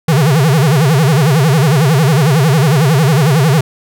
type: tone with vibrato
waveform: square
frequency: 146.83 Hz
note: D3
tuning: in tune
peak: -8 dBFS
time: 0.08-3.61 s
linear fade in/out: 5 ms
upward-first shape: sine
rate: 11 Hz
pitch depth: 240 cents each way
effects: none